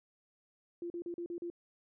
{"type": "tone bursts", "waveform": "sine", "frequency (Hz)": 345.2, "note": "F4", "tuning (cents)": -20, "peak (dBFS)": -37, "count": 6, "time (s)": [0.82, 1.501], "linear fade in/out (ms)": 2, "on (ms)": 81, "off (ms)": 39, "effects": []}